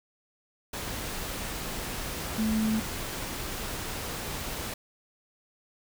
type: tone in noise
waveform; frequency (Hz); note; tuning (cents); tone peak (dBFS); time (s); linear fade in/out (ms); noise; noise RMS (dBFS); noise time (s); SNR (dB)
sine; 218.7; A3; -10; -24; 2.38-2.8; 5; pink; -35; 0.73-4.74; +8
effects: none